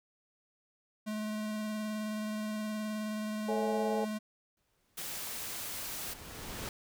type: tone with vibrato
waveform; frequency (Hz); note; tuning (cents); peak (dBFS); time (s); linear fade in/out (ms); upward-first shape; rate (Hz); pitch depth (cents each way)
square; 214; A3; -48; -35; 1.06-4.19; 20; square; 19; 12
type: chord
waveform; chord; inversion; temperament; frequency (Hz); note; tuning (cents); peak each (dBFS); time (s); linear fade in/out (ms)
sine; A major seventh; none; equal; 440 / 554.4 / 659.3 / 830.6; A4 / C#5 / E5 / G#5; 0 / 0 / 0 / 0; -33 / -38 / -39 / -36; 3.48-4.05; 10
type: noise with exponential growth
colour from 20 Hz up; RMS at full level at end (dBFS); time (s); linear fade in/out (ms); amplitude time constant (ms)
pink; -39; 4.57-6.69; 2; 460
type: noise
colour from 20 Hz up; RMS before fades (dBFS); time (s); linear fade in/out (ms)
white; -40; 4.97-6.14; 10
effects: none